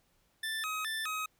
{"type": "tone with vibrato", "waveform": "25% pulse", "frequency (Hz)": 1496, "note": "F#6", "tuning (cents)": 19, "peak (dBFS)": -30, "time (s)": [0.43, 1.26], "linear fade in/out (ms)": 5, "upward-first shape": "square", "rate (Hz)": 2.4, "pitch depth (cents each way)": 290, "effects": ["pink hiss -72 dBFS RMS until 1.39 s"]}